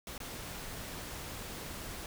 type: noise with dropouts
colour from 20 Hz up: pink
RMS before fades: -43 dBFS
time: 0.07-2.06 s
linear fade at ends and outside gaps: 1 ms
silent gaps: 0.179-0.202 s
effects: none